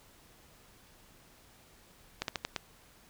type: slowing click train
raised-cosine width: 0.2 ms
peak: -15 dBFS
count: 5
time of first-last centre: 2.22-2.563 s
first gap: 62 ms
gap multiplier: 1.22
effects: pink hiss -60 dBFS RMS until 3.09 s